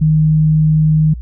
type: tone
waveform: sine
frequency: 155.56 Hz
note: D#3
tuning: in tune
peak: -8 dBFS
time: 0.01-1.14 s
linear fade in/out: 10 ms
effects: added 60 Hz sine -24 dBFS peak until 1.21 s